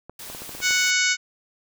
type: clicks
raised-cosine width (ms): 1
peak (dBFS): -24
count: 8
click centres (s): 0.096 / 0.3 / 0.349 / 0.42 / 0.493 / 0.55 / 0.603 / 0.708
type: noise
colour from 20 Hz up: white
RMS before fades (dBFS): -38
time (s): 0.19-0.91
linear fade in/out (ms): 5
type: harmonic tone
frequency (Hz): 740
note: F#5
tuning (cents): 0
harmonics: 2 / 3 / 4 / 5 / 6 / 7 / 8 / 9 / 10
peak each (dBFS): -24 / -23 / -29 / -30 / -30 / -29 / -29 / -28 / -32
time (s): 0.61-1.17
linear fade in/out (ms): 50
effects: none